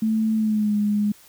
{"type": "tone with pitch glide", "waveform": "sine", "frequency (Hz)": [220, 207.7], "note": ["A3", "G#3"], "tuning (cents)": [0, 0], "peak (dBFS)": -18, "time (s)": [0.02, 1.12], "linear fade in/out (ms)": 5, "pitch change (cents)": -100, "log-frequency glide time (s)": [0.35, 0.75], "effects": ["white hiss -51 dBFS RMS until 1.28 s"]}